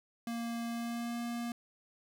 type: tone with pitch glide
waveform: square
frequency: 233.1 to 236.5 Hz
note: A#3 to A#3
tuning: 0 to +25 cents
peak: -36 dBFS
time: 0.27-1.52 s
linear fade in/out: 2 ms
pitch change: +25 cents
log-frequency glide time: 0.68-1.2 s
effects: none